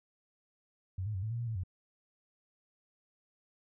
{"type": "tone with pitch steps", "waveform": "sine", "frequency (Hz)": [93.5, 107.3, 93.6, 109.3, 117.4, 118.8, 112.1, 91.9], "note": ["F#2", "A2", "F#2", "A2", "A#2", "A#2", "A2", "F#2"], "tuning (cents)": [19, -43, 20, -11, 13, 33, 33, -11], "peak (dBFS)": -33, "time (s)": [0.98, 1.636], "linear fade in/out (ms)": 5, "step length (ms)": 82, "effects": []}